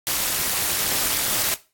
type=noise with amplitude modulation; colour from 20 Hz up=white; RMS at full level=-19 dBFS; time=0.07-1.54 s; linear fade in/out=0 ms; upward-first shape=sine; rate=233 Hz; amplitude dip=90%; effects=noise-tail reverb RT60 0.3 s tail -17 dB re dry + AAC 64 kbps